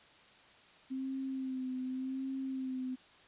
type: tone with vibrato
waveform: sine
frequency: 261.6 Hz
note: C4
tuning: in tune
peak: -35 dBFS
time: 0.9-2.96 s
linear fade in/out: 20 ms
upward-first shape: sine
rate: 0.87 Hz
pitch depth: 36 cents each way
effects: white hiss -60 dBFS RMS until 3.27 s + resampled to 8000 Hz